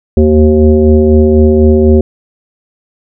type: tone with frequency modulation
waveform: sine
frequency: 230 Hz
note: A#3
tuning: 23 cents flat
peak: -3 dBFS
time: 0.17-2.01 s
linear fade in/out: 2 ms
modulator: 152 Hz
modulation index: 1.5
effects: none